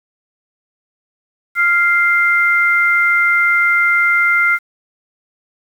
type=tone pair together; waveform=sine; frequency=1396.9 / 2091 Hz; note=F6 / C7; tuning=0 / -2 cents; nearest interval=perfect fifth; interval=698 cents; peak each=-13 dBFS; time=1.55-4.59 s; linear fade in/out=50 ms; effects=7-bit